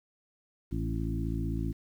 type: harmonic tone with a mistuned harmonic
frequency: 55.5 Hz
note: A1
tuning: 16 cents sharp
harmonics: 1 / 2 / 3 / 4 / 5 / 6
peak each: -33 / -35 / -37 / -41 / -38 / -40 dBFS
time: 0.71-1.73 s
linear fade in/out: 20 ms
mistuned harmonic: 5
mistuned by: -21 cents
effects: 10-bit